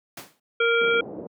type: noise with exponential decay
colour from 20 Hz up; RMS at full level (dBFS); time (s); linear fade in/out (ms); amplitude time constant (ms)
pink; -33; 0.17-0.4; 5; 48
type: harmonic tone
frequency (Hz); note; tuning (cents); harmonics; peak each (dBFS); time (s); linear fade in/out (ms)
465.5; A#4; -2; 1 / 3 / 5 / 7; -21 / -22 / -26 / -30; 0.6-1.01; 5
type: low-pass noise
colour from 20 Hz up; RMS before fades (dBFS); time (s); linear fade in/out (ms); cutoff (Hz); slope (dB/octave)
white; -35; 0.81-1.27; 5; 540; 24
effects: high-pass 200 Hz 12 dB/octave